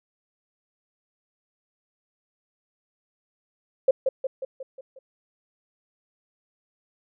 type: tone with echo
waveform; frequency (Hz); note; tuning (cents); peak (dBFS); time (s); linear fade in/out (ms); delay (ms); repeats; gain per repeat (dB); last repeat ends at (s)
sine; 528; C5; +16; -13; 3.88-3.91; 5; 180; 6; -5; 4.99
effects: none